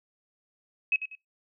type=tone with echo; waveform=sine; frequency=2563 Hz; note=E7; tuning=49 cents flat; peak=-21 dBFS; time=0.92-0.96 s; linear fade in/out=2 ms; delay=96 ms; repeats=2; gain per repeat=-10 dB; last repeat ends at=1.152 s; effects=noise-tail reverb RT60 0.2 s tail -25 dB re dry